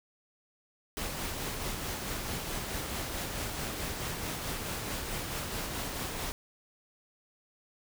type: noise with tremolo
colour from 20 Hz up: pink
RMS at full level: -35 dBFS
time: 0.97-6.32 s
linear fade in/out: 0 ms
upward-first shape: sine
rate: 4.6 Hz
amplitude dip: 30%
effects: none